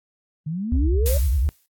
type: exponential sweep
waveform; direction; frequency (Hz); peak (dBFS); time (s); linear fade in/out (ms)
sine; up; 146.83 to 591; -24; 0.46-1.18; 10
type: tone with vibrato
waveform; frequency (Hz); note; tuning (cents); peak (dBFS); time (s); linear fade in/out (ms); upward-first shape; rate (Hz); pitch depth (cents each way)
sine; 67; C2; +42; -17; 0.72-1.49; 0; sine; 9.9; 260
type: noise with exponential decay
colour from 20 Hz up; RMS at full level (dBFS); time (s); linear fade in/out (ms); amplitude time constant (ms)
blue; -25; 1.06-1.66; 0; 130
effects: noise-tail reverb RT60 0.1 s tail -25 dB re dry + AAC 64 kbps